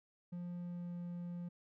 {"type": "tone with pitch glide", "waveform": "triangle", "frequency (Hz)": [175.6, 174.59], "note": ["F3", "F3"], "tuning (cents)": [10, 0], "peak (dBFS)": -39, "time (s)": [0.32, 1.49], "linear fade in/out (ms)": 10, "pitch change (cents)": -10, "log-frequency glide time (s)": [0.54, 0.97], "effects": []}